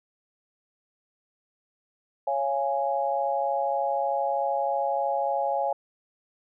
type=chord; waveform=sine; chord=Db major; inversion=none; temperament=equal with one note detuned; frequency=554.4 / 687.3 / 830.6 Hz; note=Db5 / F5 / Ab5; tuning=0 / -28 / 0 cents; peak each=-28 / -29 / -27 dBFS; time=2.27-5.73 s; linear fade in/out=5 ms; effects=none